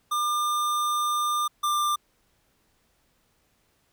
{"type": "tone pair in turn", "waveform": "square", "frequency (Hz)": [1200, 1190.3], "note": ["D6", "D6"], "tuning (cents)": [37, 23], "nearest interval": "unison", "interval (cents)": 14, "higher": "first", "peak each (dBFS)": [-24, -23], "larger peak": "second", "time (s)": [[0.11, 1.48], [1.63, 1.96]], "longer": "first", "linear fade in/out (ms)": 10, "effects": ["pink hiss -68 dBFS RMS until 3.92 s"]}